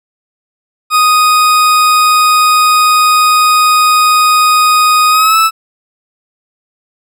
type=tone with pitch glide; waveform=40% pulse; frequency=1244.5 to 1310.9 Hz; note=D#6 to E6; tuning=0 to -10 cents; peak=-5 dBFS; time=0.9-5.51 s; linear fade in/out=50 ms; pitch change=+90 cents; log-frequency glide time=5.1-5.38 s; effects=none